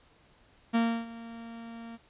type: tone with ADSR envelope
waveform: 45% pulse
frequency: 230.6 Hz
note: A#3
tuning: 19 cents flat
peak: -22 dBFS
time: 0.73-1.98 s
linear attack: 24 ms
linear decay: 300 ms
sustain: -19 dB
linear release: 34 ms
effects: pink hiss -62 dBFS RMS until 2.09 s + resampled to 8000 Hz